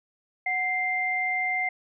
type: tone pair together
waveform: sine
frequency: 740 / 2093 Hz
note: F#5 / C7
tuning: 0 / 0 cents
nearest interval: octave + tritone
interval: 1800 cents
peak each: -30 / -25 dBFS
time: 0.46-1.69 s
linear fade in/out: 5 ms
effects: none